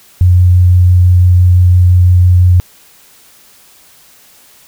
sine tone with vibrato, 90 Hz, F#2, 47 cents flat, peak -3 dBFS, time 0.21-2.6 s, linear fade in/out 0 ms, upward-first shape sine, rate 5.9 Hz, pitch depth 9 cents each way, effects white hiss -43 dBFS RMS until 4.67 s

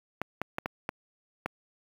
clicks, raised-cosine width 0.5 ms, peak -15 dBFS, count 6, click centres 0.216 / 0.416 / 0.584 / 0.659 / 0.891 / 1.46 s, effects high-pass 80 Hz 12 dB/octave + 7-bit

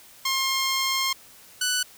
10% pulse tone pair in turn, 1067 / 1488.4 Hz, C6 / F#6, +34 / +10 cents, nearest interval tritone, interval 576 cents, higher second, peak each -14 dBFS, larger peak neither, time 0.25-1.13 / 1.61-1.83 s, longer first, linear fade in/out 5 ms, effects white hiss -50 dBFS RMS until 1.97 s

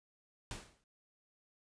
pink noise with exponential decay, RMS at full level -41 dBFS, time 0.51-0.84 s, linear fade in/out 1 ms, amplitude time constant 70 ms, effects resampled to 22050 Hz

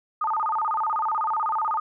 sine tone with vibrato, 1044 Hz, C6, 4 cents flat, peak -22 dBFS, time 0.21-1.8 s, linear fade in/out 5 ms, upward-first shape square, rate 16 Hz, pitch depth 290 cents each way, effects none

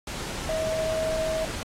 sine tone in noise, 638 Hz, D#5, 43 cents sharp, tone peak -25 dBFS, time 0.49-1.45 s, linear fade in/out 2 ms, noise pink, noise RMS -34 dBFS, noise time 0.07-1.63 s, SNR +6 dB, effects low-pass 9000 Hz 12 dB/octave + AAC 48 kbps

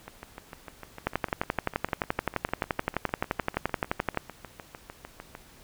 two click trains, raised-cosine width 0.5 ms, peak -10 / -24 dBFS, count 37 / 36, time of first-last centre 1.07-4.173 / 0.08-5.351 s, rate 11.6 / 6.64 Hz, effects pink hiss -54 dBFS RMS until 5.63 s

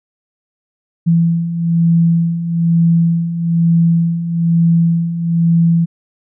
sine beating tone pair, 166.8 / 167.9 Hz, E3 / E3, +21 / +32 cents, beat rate 1.1 Hz, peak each -17 / -11 dBFS, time 1.06-5.86 s, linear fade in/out 20 ms, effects none

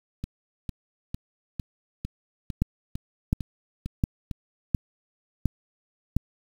two click trains, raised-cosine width 5 ms, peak -19 / -9 dBFS, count 10 / 6, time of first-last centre 0.24-4.312 / 2.62-6.166 s, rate 2.21 / 1.41 Hz, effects 7-bit

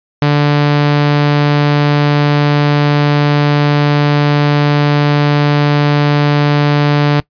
sawtooth tone, 146.2 Hz, D3, 7 cents flat, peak -4 dBFS, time 0.22-7.2 s, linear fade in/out 0 ms, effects noise-tail reverb RT60 0.1 s tail -21 dB re dry + resampled to 11025 Hz

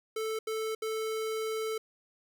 square tone bursts at uneven times, 440 Hz, A4, in tune, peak -32 dBFS, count 3, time 0.16-0.39 / 0.47-0.75 / 0.82-1.78 s, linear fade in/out 5 ms, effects none

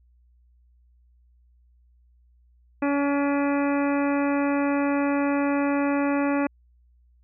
harmonic tone with a mistuned harmonic, 283.4 Hz, C#4, 38 cents sharp, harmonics 1 / 2 / 3 / 4 / 5 / 6 / 7 / 8 / 9, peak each -22 / -28 / -32 / -34 / -36 / -38 / -39 / -40 / -41 dBFS, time 2.82-6.47 s, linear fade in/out 5 ms, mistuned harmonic 8, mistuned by +80 cents, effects added 60 Hz sine -56 dBFS peak until 7.23 s

